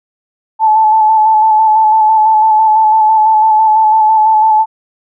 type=tone with vibrato; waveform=sine; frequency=870 Hz; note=A5; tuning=20 cents flat; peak=-5 dBFS; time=0.59-4.66 s; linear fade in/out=50 ms; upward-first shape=square; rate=6 Hz; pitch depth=22 cents each way; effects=none